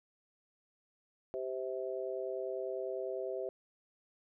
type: harmonic tone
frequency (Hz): 130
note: C3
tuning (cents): -11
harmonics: 3 / 4 / 5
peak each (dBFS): -39 / -40 / -41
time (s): 1.34-3.49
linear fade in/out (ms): 0
effects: none